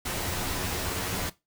pink noise with comb filter, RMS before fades -31 dBFS, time 0.05-1.3 s, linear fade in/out 10 ms, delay 11 ms, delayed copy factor +0.55, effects noise-tail reverb RT60 0.2 s tail -17 dB re dry

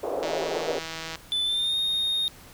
white band-pass noise, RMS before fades -29 dBFS, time 0.03-0.79 s, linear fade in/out 5 ms, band 380 to 640 Hz, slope 24 dB/octave
click train, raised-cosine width 0.2 ms, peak -17 dBFS, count 151, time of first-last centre 0.23-1.156 s, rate 162 Hz
triangle tone with pitch glide, 3504 to 3697 Hz, A7 to A#7, -8 to -15 cents, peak -22 dBFS, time 1.32-2.28 s, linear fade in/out 0 ms, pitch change +93 cents, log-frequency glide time 1.43-1.76 s
effects pink hiss -49 dBFS RMS until 2.53 s

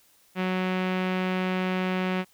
sawtooth tone with low-pass filter, 185 Hz, F#3, in tune, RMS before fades -27 dBFS, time 0.35-2.25 s, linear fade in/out 50 ms, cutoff 2600 Hz, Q 1.9, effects white hiss -61 dBFS RMS until 2.33 s

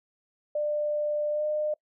sine tone with pitch glide, 596 to 605.4 Hz, D5 to D#5, +25 to -48 cents, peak -25 dBFS, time 0.55-1.74 s, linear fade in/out 5 ms, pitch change +27 cents, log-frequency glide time 1.31-1.44 s, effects noise-tail reverb RT60 0.1 s tail -25 dB re dry

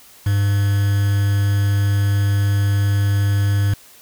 triangle tone with quantisation, 100.5 Hz, G2, 44 cents sharp, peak -12 dBFS, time 0.26-3.74 s, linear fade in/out 5 ms, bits 5, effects white hiss -46 dBFS RMS until 4.01 s

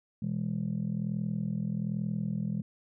sine chord, E major, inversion second, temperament just, 123.61 / 164.81 / 206 Hz, B2 / E3 / G#3, +2 / 0 / -14 cents, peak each -35 / -32 / -32 dBFS, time 0.22-2.62 s, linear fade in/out 5 ms, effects tanh soft clip ceiling -23 dBFS

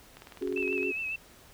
click train, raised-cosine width 0.3 ms, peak -30 dBFS, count 14, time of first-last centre 0.17-0.83 s, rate 19.7 Hz
sine chord, C# suspended fourth, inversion none, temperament equal, 277.2 / 370 / 415.3 Hz, C#4 / F#4 / G#4, 0 / 0 / 0 cents, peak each -36 / -32 / -34 dBFS, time 0.41-0.92 s, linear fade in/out 10 ms
sine tone with vibrato, 2609 Hz, E7, 18 cents flat, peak -31 dBFS, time 0.56-1.16 s, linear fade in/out 5 ms, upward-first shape sine, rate 7.3 Hz, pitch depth 46 cents each way
effects pink hiss -55 dBFS RMS until 1.53 s

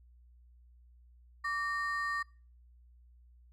triangle ring-modulated tone, 1500 Hz, F#6, 23 cents sharp, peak -27 dBFS, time 1.44-2.23 s, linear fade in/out 10 ms, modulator 339 Hz, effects noise-tail reverb RT60 0.4 s tail -25 dB re dry + added 60 Hz sine -57 dBFS peak until 3.52 s

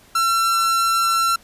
45% pulse tone, 1351 Hz, E6, 42 cents sharp, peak -16 dBFS, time 0.15-1.36 s, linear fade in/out 5 ms, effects pink hiss -50 dBFS RMS until 1.43 s + resampled to 32000 Hz

